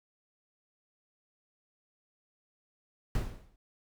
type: noise with exponential decay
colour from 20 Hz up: brown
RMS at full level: -27 dBFS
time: 3.15-3.56 s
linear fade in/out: 1 ms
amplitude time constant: 87 ms
effects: none